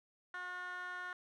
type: tone with band-pass filter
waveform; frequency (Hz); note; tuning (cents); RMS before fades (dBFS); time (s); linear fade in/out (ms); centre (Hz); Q
15% pulse; 360.8; F#4; -44; -44; 0.34-1.13; 2; 1600; 3.7
effects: none